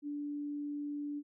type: tone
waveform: sine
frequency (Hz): 291.2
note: D4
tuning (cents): -15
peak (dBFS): -36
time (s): 0.02-1.23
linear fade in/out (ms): 50
effects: none